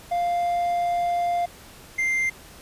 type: tone pair in turn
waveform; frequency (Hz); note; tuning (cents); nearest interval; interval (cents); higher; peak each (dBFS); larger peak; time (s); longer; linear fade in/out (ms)
triangle; 698.5 / 2093; F5 / C7; 0 / 0; octave + perfect fifth; 1900; second; -19; neither; 0.11-1.46 / 1.98-2.3; first; 10
effects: pink hiss -46 dBFS RMS until 2.61 s + resampled to 32000 Hz

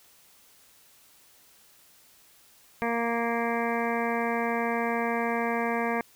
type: harmonic tone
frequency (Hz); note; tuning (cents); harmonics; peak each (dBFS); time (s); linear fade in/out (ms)
233.1; A#3; 0; 1 / 2 / 3 / 4 / 5 / 7 / 8 / 9 / 10; -31 / -31 / -32 / -34 / -36 / -36 / -40 / -37 / -40; 2.82-6.01; 0
effects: white hiss -58 dBFS RMS until 6.15 s

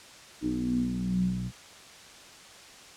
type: tone with low-pass filter sweep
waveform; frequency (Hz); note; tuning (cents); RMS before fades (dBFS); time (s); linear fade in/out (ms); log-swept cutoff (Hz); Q
10% pulse; 61.74; B1; 0; -29; 0.41-1.52; 50; 310 to 150; 9.7
effects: white hiss -49 dBFS RMS until 2.96 s + low-pass 7000 Hz 12 dB/octave

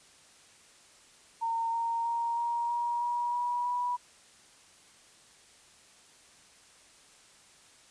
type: tone with pitch steps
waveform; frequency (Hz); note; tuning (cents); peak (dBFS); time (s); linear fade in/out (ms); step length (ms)
sine; 916 / 924.5 / 933.1 / 941.8 / 950.5 / 959.3 / 968.2 / 977.2; A#5 / A#5 / A#5 / A#5 / A#5 / A#5 / B5 / B5; -31 / -15 / +1 / +18 / +33 / +49 / -35 / -19; -28; 1.41-3.97; 20; 320
effects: white hiss -58 dBFS RMS until 7.9 s + resampled to 22050 Hz

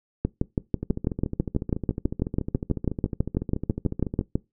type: two click trains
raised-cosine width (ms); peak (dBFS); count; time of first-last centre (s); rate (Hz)
3; -16 / -9; 48 / 26; 0.83-4.211 / 0.25-4.355; 13.9 / 6.09
effects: noise-tail reverb RT60 0.2 s tail -22 dB re dry

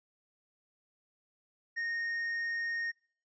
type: tone with tanh clipping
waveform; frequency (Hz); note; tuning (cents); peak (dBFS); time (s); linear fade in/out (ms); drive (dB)
sine; 1852; A#6; -12; -33; 1.76-2.92; 20; 4
effects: noise-tail reverb RT60 0.5 s tail -25 dB re dry + resampled to 16000 Hz

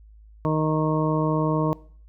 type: harmonic tone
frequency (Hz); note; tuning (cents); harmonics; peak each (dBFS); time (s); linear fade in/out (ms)
155.56; D#3; 0; 1 / 2 / 3 / 4 / 6 / 7; -23 / -26 / -28 / -29 / -31 / -31; 0.45-1.73; 0
effects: noise-tail reverb RT60 0.5 s tail -21 dB re dry + added 53 Hz sine -46 dBFS peak until 2.08 s

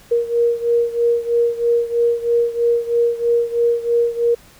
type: beating tone pair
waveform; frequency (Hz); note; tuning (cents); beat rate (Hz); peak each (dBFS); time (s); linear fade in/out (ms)
sine; 470 / 473.1; A#4 / A#4; +14 / +26; 3.1; -16 / -19; 0.11-4.35; 10
effects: pink hiss -47 dBFS RMS until 4.59 s

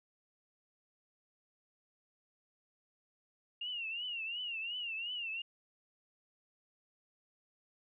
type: tone with vibrato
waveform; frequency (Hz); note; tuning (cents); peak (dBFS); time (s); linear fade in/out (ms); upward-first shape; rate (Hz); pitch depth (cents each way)
sine; 2797; F7; +2; -37; 3.61-5.42; 5; triangle; 2.8; 140
effects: none

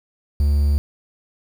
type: tone with quantisation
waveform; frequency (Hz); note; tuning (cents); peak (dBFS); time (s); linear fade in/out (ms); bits
triangle; 72.1; D2; -31; -12; 0.4-0.78; 0; 7
effects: none

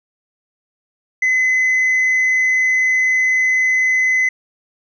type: tone with tanh clipping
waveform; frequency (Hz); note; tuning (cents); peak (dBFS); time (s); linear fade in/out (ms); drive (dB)
sine; 2031; B6; +48; -13; 1.22-4.29; 5; 1
effects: none

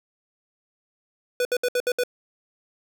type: tone bursts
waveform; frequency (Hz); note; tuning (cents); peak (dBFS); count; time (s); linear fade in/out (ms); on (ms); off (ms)
square; 493.9; B4; 0; -21; 6; 1.4-2.036; 2; 51; 66
effects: none

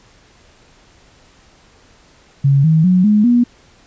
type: tone with pitch steps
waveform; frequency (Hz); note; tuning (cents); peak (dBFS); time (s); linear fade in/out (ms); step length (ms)
sine; 138.59 / 159.2 / 182.87 / 210.1 / 241.3; C#3 / D#3 / F#3 / G#3 / B3; 0 / +40 / -20 / +20 / -40; -8; 2.44-3.44; 10; 200
effects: pink hiss -49 dBFS RMS until 3.86 s + resampled to 16000 Hz

